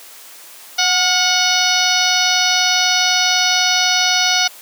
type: harmonic tone with a mistuned harmonic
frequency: 736 Hz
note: F#5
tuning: 9 cents flat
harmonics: 1 / 2 / 3 / 4 / 5 / 6 / 7 / 8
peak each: -21 / -21 / -21 / -21 / -21 / -21 / -21 / -21 dBFS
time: 0.78-4.48 s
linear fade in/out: 10 ms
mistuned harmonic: 2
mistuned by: -44 cents
effects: white hiss -39 dBFS RMS until 4.61 s + high-pass 400 Hz 12 dB/octave